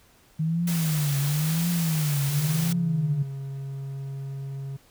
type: tone with vibrato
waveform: sine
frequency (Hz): 155.56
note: D#3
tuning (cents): 0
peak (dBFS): -22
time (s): 0.39-3.23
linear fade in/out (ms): 10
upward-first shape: triangle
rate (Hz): 0.95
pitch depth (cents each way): 200
type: noise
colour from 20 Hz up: white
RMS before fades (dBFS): -33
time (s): 0.67-2.73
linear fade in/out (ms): 5
type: tone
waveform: triangle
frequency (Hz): 136.8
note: C#3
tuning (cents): -23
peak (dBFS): -29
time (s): 2.28-4.77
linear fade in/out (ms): 10
effects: pink hiss -58 dBFS RMS until 4.9 s